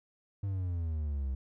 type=exponential sweep; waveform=triangle; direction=down; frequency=100.9 to 64.6 Hz; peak=-29 dBFS; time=0.43-1.35 s; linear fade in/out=5 ms; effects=none